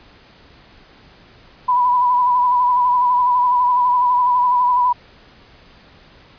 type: tone with vibrato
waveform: sine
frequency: 987.8 Hz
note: B5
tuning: in tune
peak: -12 dBFS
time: 1.68-4.93 s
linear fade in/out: 10 ms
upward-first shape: sine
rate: 12 Hz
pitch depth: 36 cents each way
effects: pink hiss -47 dBFS RMS until 6.38 s + resampled to 11025 Hz